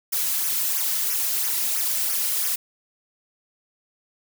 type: noise with flanger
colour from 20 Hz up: blue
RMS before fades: -24 dBFS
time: 0.12-2.56 s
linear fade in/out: 10 ms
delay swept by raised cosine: 0.24 to 2.64 ms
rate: 3 Hz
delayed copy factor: -0.9
effects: none